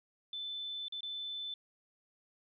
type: tone with dropouts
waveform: sine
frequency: 3520 Hz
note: A7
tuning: in tune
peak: -38 dBFS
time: 0.33-1.54 s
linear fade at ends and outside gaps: 2 ms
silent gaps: 0.883-0.923 / 1.007-1.031 s
effects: none